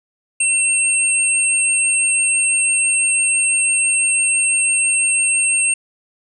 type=tone pair together; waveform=sine; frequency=2694 / 8553 Hz; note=E7 / C9; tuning=+37 / +37 cents; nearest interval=octave + minor sixth; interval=2000 cents; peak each=-18 / -15 dBFS; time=0.4-5.74 s; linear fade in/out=5 ms; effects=none